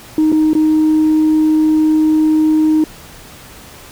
sine tone with dropouts, 311.1 Hz, D#4, in tune, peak -7 dBFS, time 0.18-2.84 s, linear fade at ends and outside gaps 2 ms, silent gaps 0.319-0.325 / 0.533-0.551 s, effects tanh soft clip ceiling -6 dBFS + pink hiss -37 dBFS RMS until 3.91 s

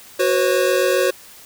square chord, F# suspended fourth, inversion none, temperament equal with one note detuned, 370 / 493.9 / 541.4 Hz, F#4 / B4 / C#5, 0 / 0 / -41 cents, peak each -20 / -22 / -19 dBFS, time 0.19-1.11 s, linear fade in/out 10 ms, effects white hiss -43 dBFS RMS until 1.45 s

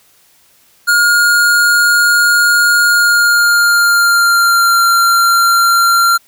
square tone with pitch glide, 1425 to 1378.8 Hz, F6 to F6, +34 to -23 cents, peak -8 dBFS, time 0.87-6.18 s, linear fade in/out 20 ms, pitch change -57 cents, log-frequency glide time 2.87-4.83 s, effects white hiss -50 dBFS RMS until 6.27 s

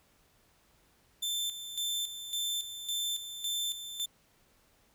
sawtooth tone with tremolo, 3548 Hz, A7, 14 cents sharp, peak -28 dBFS, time 1.22-4.06 s, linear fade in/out 10 ms, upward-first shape square, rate 1.8 Hz, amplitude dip 65%, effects pink hiss -67 dBFS RMS until 4.94 s

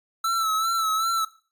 square tone with vibrato, 1318.5 Hz, E6, in tune, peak -22 dBFS, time 0.24-1.25 s, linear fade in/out 5 ms, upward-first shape sine, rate 2.6 Hz, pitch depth 48 cents each way, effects noise-tail reverb RT60 0.4 s tail -18 dB re dry + MP3 96 kbps

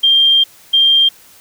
sine tone bursts at uneven times, 3187 Hz, G7, 28 cents sharp, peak -7 dBFS, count 2, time 0.03-0.44 / 0.73-1.09 s, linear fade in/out 10 ms, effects white hiss -44 dBFS RMS until 1.4 s

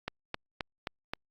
click train, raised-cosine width 0.3 ms, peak -17 dBFS, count 5, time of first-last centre 0.08-1.135 s, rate 3.79 Hz, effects Opus 48 kbps

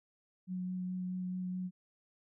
sine tone with vibrato, 183 Hz, F#3, 19 cents flat, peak -35 dBFS, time 0.47-1.71 s, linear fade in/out 50 ms, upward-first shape sine, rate 4.7 Hz, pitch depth 10 cents each way, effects none

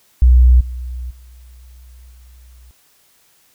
sine tone with level steps, 61.9 Hz, B1, 5 cents sharp, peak -5 / -23 / -38 / -40 dBFS, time 0.22-2.71 s, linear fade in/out 0 ms, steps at 0.6 / 1.1 / 2.11 s, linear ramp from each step 10 ms, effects white hiss -55 dBFS RMS until 3.54 s

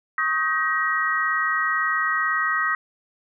sine tone cluster, 1102 / 1260 / 1559 / 1896 Hz, C#6 / D#6 / G6 / A#6, -11 / +21 / -10 / +29 cents, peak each -31 / -24 / -28 / -23 dBFS, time 0.18-2.75 s, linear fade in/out 2 ms, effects none

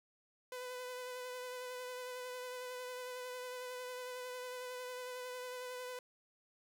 sawtooth tone with vibrato, 501 Hz, B4, 25 cents sharp, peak -39 dBFS, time 0.52-5.99 s, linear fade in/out 2 ms, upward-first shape sine, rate 11 Hz, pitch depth 19 cents each way, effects none

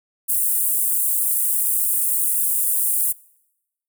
pink high-pass noise, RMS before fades -20 dBFS, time 0.28-3.13 s, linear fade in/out 20 ms, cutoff 8800 Hz, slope 48 dB/octave, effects noise-tail reverb RT60 0.9 s tail -24 dB re dry

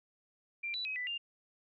sine tone with pitch steps, 2370 / 3957 / 2539 / 1987 / 2799 Hz, D7 / B7 / D#7 / B6 / F7, +15 / +3 / +34 / +10 / +3 cents, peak -35 dBFS, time 0.63-1.18 s, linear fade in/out 10 ms, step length 110 ms, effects none

